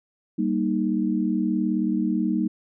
sine chord, Eb major, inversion first, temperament just, 194.45 / 233.3 / 311.1 Hz, G3 / Bb3 / Eb4, -14 / +2 / 0 cents, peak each -25 dBFS, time 0.38-2.48 s, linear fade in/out 10 ms, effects none

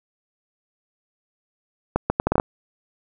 accelerating click train, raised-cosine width 1 ms, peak -4 dBFS, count 8, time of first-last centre 1.96-2.399 s, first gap 140 ms, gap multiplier 0.71, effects none

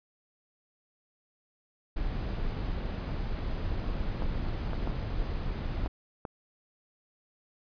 brown noise, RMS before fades -32 dBFS, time 1.96-5.88 s, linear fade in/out 10 ms
clicks, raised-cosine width 1 ms, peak -22 dBFS, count 5, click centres 4.222 / 4.733 / 4.874 / 5.861 / 6.252 s
effects resampled to 11025 Hz

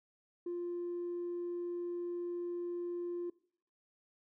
triangle tone with tanh clipping, 349.2 Hz, F4, in tune, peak -36 dBFS, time 0.46-3.3 s, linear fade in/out 5 ms, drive 5 dB, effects noise-tail reverb RT60 0.6 s tail -22 dB re dry

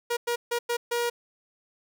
sawtooth tone bursts at uneven times, 476.1 Hz, A#4, 37 cents sharp, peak -21 dBFS, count 5, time 0.1-0.17 / 0.27-0.36 / 0.51-0.59 / 0.69-0.77 / 0.91-1.1 s, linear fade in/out 10 ms, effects none

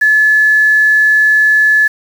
sine tone with quantisation, 1720 Hz, A6, 40 cents flat, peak -6 dBFS, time 0.01-1.88 s, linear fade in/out 10 ms, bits 5, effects none

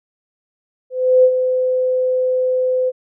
sine tone with ADSR envelope, 510 Hz, C5, 44 cents flat, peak -6 dBFS, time 0.9-2.92 s, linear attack 340 ms, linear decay 63 ms, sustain -8 dB, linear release 38 ms, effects none

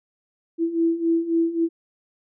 sine beating tone pair, 329.6 / 333.3 Hz, E4 / E4, 0 / +19 cents, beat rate 3.7 Hz, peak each -24 / -20 dBFS, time 0.58-1.69 s, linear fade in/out 50 ms, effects none

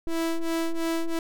square ring-modulated tone, 164.5 Hz, E3, 3 cents flat, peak -22 dBFS, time 0.07-1.19 s, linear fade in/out 2 ms, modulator 166 Hz, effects none

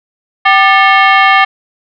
sine tone with frequency modulation, 212.1 Hz, G#3, 37 cents sharp, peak -4 dBFS, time 0.45-1.45 s, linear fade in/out 10 ms, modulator 986 Hz, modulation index 2.4, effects none

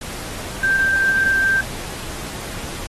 sine tone in noise, 1571 Hz, G6, 3 cents sharp, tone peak -14 dBFS, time 0.63-1.61 s, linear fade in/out 5 ms, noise pink, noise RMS -31 dBFS, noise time 0.01-2.87 s, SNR +14 dB, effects AAC 32 kbps

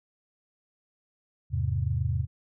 sine chord, E augmented, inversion none, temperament equal, 82.41 / 103.83 / 130.81 Hz, E2 / G#2 / B#2, 0 / 0 / 0 cents, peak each -29 dBFS, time 1.5-2.27 s, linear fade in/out 50 ms, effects none

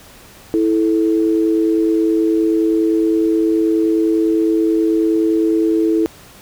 sine tone pair together, 327.3 / 436.9 Hz, E4 / A4, -12 / -12 cents, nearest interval perfect fourth, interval 500 cents, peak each -13 / -18 dBFS, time 0.54-6.06 s, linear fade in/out 0 ms, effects pink hiss -42 dBFS RMS until 6.41 s

